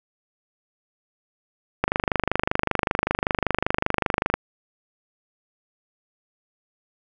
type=click train; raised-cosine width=0.5 ms; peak=-4 dBFS; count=64; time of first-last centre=1.84-4.34 s; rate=25.2 Hz; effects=none